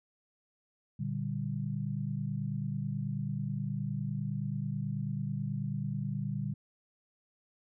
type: chord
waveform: sine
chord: G minor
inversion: first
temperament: just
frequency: 117.6 / 147 / 196 Hz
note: Bb2 / D3 / G3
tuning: +16 / +2 / 0 cents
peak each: -37 / -35 / -37 dBFS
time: 0.99-6.54 s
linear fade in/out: 10 ms
effects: none